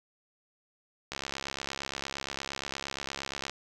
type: click train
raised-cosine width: 0.2 ms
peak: -17 dBFS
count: 164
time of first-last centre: 1.12-3.496 s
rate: 68.6 Hz
effects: none